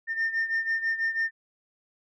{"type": "beating tone pair", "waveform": "sine", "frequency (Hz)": [1809, 1815.1], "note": ["A6", "A#6"], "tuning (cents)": [48, -47], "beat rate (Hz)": 6.1, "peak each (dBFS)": [-25, -29], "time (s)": [0.07, 1.31], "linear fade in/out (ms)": 50, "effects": ["tanh soft clip ceiling -21 dBFS"]}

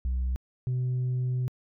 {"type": "tone pair in turn", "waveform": "sine", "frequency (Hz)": [63.2, 126.4], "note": ["B1", "B2"], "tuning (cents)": [41, 41], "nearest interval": "octave", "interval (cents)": 1200, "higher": "second", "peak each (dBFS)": -23, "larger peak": "neither", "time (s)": [[0.05, 0.36], [0.67, 1.48]], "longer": "second", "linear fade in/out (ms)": 0, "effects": ["tanh soft clip ceiling -24 dBFS"]}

